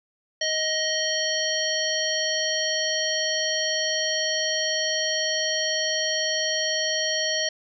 harmonic tone, 626 Hz, D#5, 10 cents sharp, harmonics 1 / 3 / 5 / 7 / 9, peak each -29 / -29 / -29 / -29 / -29 dBFS, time 0.41-7.49 s, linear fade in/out 5 ms, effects none

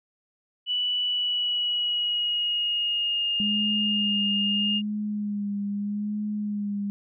sine tone with pitch glide, 2960 to 2831 Hz, F#7 to F7, 0 to +23 cents, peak -23 dBFS, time 0.66-4.82 s, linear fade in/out 50 ms, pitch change -77 cents, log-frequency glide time 1.04-3.3 s
sine tone with vibrato, 206.1 Hz, G#3, 13 cents flat, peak -26 dBFS, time 3.4-6.9 s, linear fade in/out 0 ms, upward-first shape sine, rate 0.79 Hz, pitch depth 34 cents each way
effects none

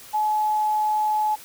sine tone, 853 Hz, G#5, 46 cents sharp, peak -19 dBFS, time 0.13-1.36 s, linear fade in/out 20 ms, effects white hiss -44 dBFS RMS until 1.44 s

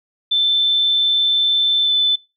sine tone with pitch glide, 3537 to 3513 Hz, A7 to A7, +8 to -3 cents, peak -13 dBFS, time 0.31-2.16 s, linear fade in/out 10 ms, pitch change -11 cents, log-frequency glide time 1.82-1.92 s, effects noise-tail reverb RT60 0.3 s tail -25 dB re dry

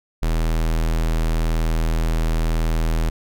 square tone, 40.47 Hz, E1, 31 cents flat, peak -18 dBFS, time 0.22-3.1 s, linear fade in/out 10 ms, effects none

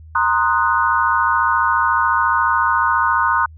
sine chord, C half-diminished seventh, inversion third, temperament equal, 932.3 / 1046.5 / 1244.5 / 1480 Hz, Bb5 / C6 / Eb6 / Gb6, 0 / 0 / 0 / 0 cents, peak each -19 dBFS, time 0.15-3.46 s, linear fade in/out 5 ms, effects added 79 Hz sine -37 dBFS peak until 3.57 s

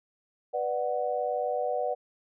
sine chord, B minor, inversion none, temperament just, 493.9 / 592.7 / 740.8 Hz, B4 / D5 / F#5, 0 / +16 / +2 cents, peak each -31 dBFS, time 0.53-1.95 s, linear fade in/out 20 ms, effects none

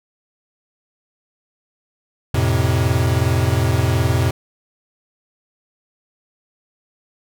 square chord, F major, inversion none, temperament equal with one note detuned, 87.31 / 110 / 129.24 Hz, F2 / A2 / C3, 0 / 0 / -21 cents, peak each -20 dBFS, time 2.34-4.31 s, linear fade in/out 5 ms, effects none

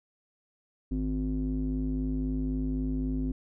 square tone with low-pass filter, 51.91 Hz, G#1, in tune, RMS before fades -30 dBFS, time 0.91-3.32 s, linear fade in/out 5 ms, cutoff 280 Hz, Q 8.2, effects none

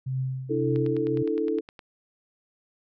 sine tone with tremolo, 130.81 Hz, C3, in tune, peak -24 dBFS, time 0.06-1.23 s, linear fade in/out 10 ms, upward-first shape triangle, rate 1.8 Hz, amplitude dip 75%
sine chord, D suspended second, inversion none, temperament just, 293.7 / 330.4 / 440.5 Hz, D4 / E4 / A4, 0 / +4 / +2 cents, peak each -30 / -28 / -26 dBFS, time 0.49-1.61 s, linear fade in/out 20 ms
click train, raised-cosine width 0.3 ms, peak -27 dBFS, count 11, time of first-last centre 0.76-1.792 s, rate 9.69 Hz
effects none

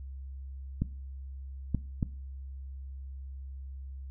clicks, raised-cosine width 5 ms, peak -15 dBFS, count 3, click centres 0.82 / 1.747 / 2.028 s, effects noise-tail reverb RT60 0.4 s tail -19 dB re dry + added 67 Hz sine -39 dBFS peak until 4.1 s

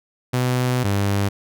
sawtooth tone pair in turn, 125.7 / 100.02 Hz, B2 / G2, +31 / +35 cents, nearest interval major third, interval 396 cents, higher first, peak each -14 dBFS, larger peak neither, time 0.33-0.84 / 0.84-1.29 s, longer first, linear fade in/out 10 ms, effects none

